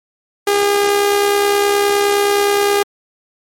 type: tone with amplitude modulation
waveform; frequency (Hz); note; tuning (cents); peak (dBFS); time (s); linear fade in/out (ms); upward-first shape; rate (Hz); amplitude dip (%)
sawtooth; 405.7; G#4; -41; -6; 0.47-2.83; 5; sine; 69.6; 40
effects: MP3 64 kbps